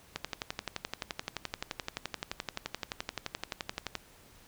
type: click train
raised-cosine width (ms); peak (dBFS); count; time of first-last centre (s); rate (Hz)
0.2; -16; 45; 0.16-3.953; 11.6
effects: pink hiss -58 dBFS RMS until 4.47 s